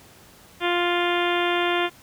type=harmonic tone; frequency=350 Hz; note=F4; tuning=4 cents sharp; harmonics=1 / 2 / 3 / 4 / 5 / 6 / 7 / 8 / 9 / 10; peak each=-24 / -27 / -29 / -30 / -31 / -32 / -32 / -33 / -34 / -34 dBFS; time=0.6-1.9 s; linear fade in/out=50 ms; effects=pink hiss -50 dBFS RMS until 2.02 s + high-pass 60 Hz 12 dB/octave